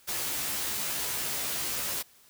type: noise with comb filter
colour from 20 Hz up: white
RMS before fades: -32 dBFS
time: 0.07-2.03 s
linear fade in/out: 20 ms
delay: 14 ms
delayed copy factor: +0.95
effects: white hiss -59 dBFS RMS until 2.29 s